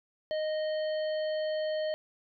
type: harmonic tone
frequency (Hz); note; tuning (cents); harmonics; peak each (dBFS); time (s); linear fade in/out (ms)
620; D#5; -6; 1 / 3 / 5 / 7; -29 / -44 / -45 / -47; 0.31-1.94; 0
effects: none